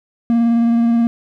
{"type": "tone with vibrato", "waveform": "triangle", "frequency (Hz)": 233.1, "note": "A#3", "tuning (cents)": 0, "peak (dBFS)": -9, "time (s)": [0.3, 1.07], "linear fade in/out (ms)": 0, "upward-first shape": "triangle", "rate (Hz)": 19, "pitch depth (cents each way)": 23, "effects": []}